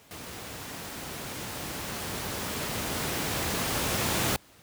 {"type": "noise with level ramp", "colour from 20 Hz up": "pink", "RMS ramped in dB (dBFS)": [-41, -26], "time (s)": [0.11, 4.36], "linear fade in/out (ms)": 0, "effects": ["pink hiss -56 dBFS RMS until 4.62 s", "high-pass 80 Hz 12 dB/octave"]}